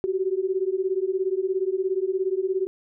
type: beating tone pair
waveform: sine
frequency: 370 / 387 Hz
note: F#4 / G4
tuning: 0 / -22 cents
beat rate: 17 Hz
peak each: -25 dBFS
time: 0.04-2.67 s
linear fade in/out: 0 ms
effects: none